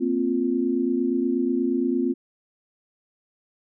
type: chord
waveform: sine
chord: Bb suspended second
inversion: none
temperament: equal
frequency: 233.1 / 261.6 / 349.2 Hz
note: Bb3 / C4 / F4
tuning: 0 / 0 / 0 cents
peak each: -27 / -23 / -25 dBFS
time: 0-2.14 s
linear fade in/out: 20 ms
effects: none